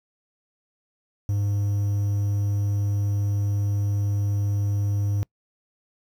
triangle tone with quantisation, 101.6 Hz, G#2, 38 cents flat, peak -19 dBFS, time 1.29-5.23 s, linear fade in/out 0 ms, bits 8, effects noise-tail reverb RT60 0.1 s tail -26 dB re dry

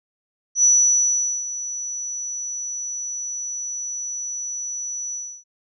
sine tone with ADSR envelope, 5920 Hz, F#8, in tune, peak -11 dBFS, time 0.55-5.44 s, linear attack 87 ms, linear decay 800 ms, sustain -15 dB, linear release 300 ms, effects none

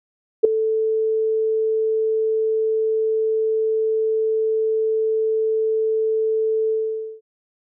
sine tone with ADSR envelope, 440 Hz, A4, in tune, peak -4 dBFS, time 0.43-7.21 s, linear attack 18 ms, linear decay 4 ms, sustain -13 dB, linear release 510 ms, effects none

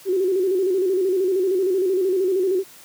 sine tone with vibrato, 375.1 Hz, F#4, 24 cents sharp, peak -17 dBFS, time 0.05-2.64 s, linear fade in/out 50 ms, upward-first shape square, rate 13 Hz, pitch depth 65 cents each way, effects white hiss -46 dBFS RMS until 2.84 s + high-pass 80 Hz 12 dB/octave

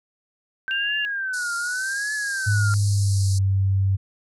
sine tone with vibrato, 1547 Hz, G6, 23 cents flat, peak -24 dBFS, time 0.68-2.74 s, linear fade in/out 0 ms, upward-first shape triangle, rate 0.86 Hz, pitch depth 190 cents each way
sine tone, 2794 Hz, F7, in tune, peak -24 dBFS, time 0.71-1.05 s, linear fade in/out 0 ms
pink band-pass noise, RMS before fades -35 dBFS, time 1.33-3.39 s, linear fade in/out 10 ms, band 4200 to 11000 Hz, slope 96 dB/octave
sine tone with pitch glide, 103.83 to 96.88 Hz, G#2 to G2, 0 to -20 cents, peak -17 dBFS, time 2.46-3.97 s, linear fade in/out 20 ms, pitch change -120 cents, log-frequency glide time 2.64-3.32 s
effects none

